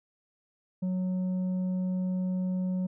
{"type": "tone with tanh clipping", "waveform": "sine", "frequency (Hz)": 184.2, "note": "F#3", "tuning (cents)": -7, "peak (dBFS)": -28, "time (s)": [0.82, 2.87], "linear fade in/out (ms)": 10, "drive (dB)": 5, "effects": []}